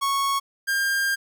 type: tone pair in turn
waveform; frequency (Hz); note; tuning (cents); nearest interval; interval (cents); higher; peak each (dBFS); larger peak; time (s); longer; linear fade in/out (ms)
45% pulse; 1105 / 1602.1; C#6 / G6; -6 / +37; tritone; 643; second; -21 / -21; neither; 0.01-0.4 / 0.67-1.16; second; 20
effects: none